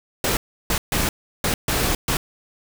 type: noise bursts at uneven times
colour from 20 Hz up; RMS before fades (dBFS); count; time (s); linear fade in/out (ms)
pink; -21; 6; 0.24-0.37 / 0.7-0.78 / 0.92-1.09 / 1.44-1.54 / 1.68-1.95 / 2.08-2.17; 2
effects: none